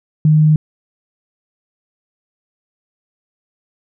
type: tone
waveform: sine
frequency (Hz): 154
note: D#3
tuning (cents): -17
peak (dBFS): -7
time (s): 0.25-0.56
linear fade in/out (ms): 2
effects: none